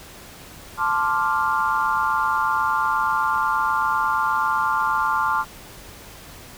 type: chord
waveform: sine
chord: D minor seventh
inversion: second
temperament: equal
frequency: 880 / 1046.5 / 1174.7 / 1396.9 Hz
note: A5 / C6 / D6 / F6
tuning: 0 / 0 / 0 / 0 cents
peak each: -24 dBFS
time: 0.77-5.45 s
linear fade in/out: 50 ms
effects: pink hiss -42 dBFS RMS until 6.57 s